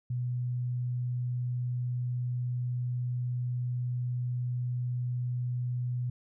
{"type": "tone", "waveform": "sine", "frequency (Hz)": 123.47, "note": "B2", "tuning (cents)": 0, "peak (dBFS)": -29, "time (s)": [0.1, 6.1], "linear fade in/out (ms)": 5, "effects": []}